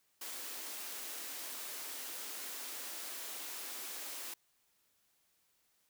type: high-pass noise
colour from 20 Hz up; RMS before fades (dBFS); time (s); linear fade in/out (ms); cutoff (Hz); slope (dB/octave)
white; -44; 0.21-4.34; 5; 240; 48
effects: white hiss -75 dBFS RMS until 5.89 s